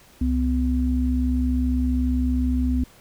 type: tone pair together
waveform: sine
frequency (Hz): 66.8 / 251.9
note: C2 / B3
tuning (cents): +36 / +34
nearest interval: octave + major seventh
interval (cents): 2298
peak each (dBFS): -21 / -22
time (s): 0.21-2.84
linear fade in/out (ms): 5
effects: pink hiss -52 dBFS RMS until 3 s